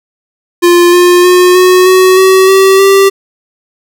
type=tone with pitch steps; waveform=square; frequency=349.2 / 354.9 / 360.7 / 366.6 / 372.5 / 378.6 / 384.8 / 391.1 Hz; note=F4 / F4 / F#4 / F#4 / F#4 / F#4 / G4 / G4; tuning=0 / +28 / -44 / -16 / +12 / +40 / -32 / -4 cents; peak=-3 dBFS; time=0.62-3.1 s; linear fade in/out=20 ms; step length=310 ms; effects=none